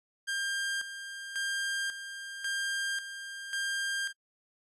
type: tone with tremolo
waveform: sawtooth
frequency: 1598 Hz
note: G6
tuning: 33 cents sharp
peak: -27 dBFS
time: 0.27-4.13 s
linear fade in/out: 20 ms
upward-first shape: square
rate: 0.92 Hz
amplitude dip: 65%
effects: noise-tail reverb RT60 0.1 s tail -24 dB re dry + resampled to 24000 Hz